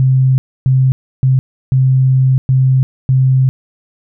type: tone bursts at uneven times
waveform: sine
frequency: 131.1 Hz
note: C3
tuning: 4 cents sharp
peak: -7 dBFS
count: 6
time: 0-0.38 / 0.66-0.92 / 1.23-1.39 / 1.72-2.38 / 2.49-2.83 / 3.09-3.49 s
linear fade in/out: 0 ms
effects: none